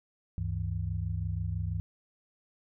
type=tone cluster; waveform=sine; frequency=71.8 / 97.9 / 160.7 Hz; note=D2 / G2 / E3; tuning=-39 / -2 / -44 cents; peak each=-35 / -32 / -38 dBFS; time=0.38-1.8 s; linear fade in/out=0 ms; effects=none